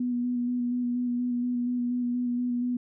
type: tone with vibrato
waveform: sine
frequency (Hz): 244.6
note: B3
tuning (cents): -16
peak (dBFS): -25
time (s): 0-2.77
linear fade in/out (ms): 5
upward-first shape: square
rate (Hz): 4.2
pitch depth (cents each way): 15
effects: none